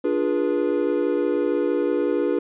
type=chord; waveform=triangle; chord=D diminished seventh; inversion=none; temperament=equal with one note detuned; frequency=293.7 / 349.2 / 415.3 / 486.2 Hz; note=D4 / F4 / Ab4 / Cb5; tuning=0 / 0 / 0 / -27 cents; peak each=-23 dBFS; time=0.04-2.39 s; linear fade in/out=5 ms; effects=resampled to 8000 Hz